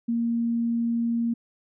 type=tone; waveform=sine; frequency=233.1 Hz; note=A#3; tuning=in tune; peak=-22 dBFS; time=0.08-1.34 s; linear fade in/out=10 ms; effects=none